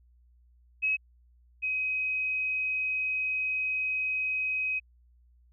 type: tone pair in turn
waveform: sine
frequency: 2557 / 2528 Hz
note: D#7 / D#7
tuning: +47 / +27 cents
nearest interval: unison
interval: 20 cents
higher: first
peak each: -24 / -27 dBFS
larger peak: first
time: 0.82-0.97 / 1.62-4.8 s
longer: second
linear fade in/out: 20 ms
effects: added 60 Hz sine -58 dBFS peak until 5.52 s